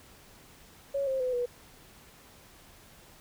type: tone with pitch steps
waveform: sine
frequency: 556 / 530 / 506 / 487.2 Hz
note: C#5 / C5 / B4 / B4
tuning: +5 / +22 / +42 / -24 cents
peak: -27 dBFS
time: 0.94-1.46 s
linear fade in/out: 10 ms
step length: 130 ms
effects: pink hiss -55 dBFS RMS until 3.2 s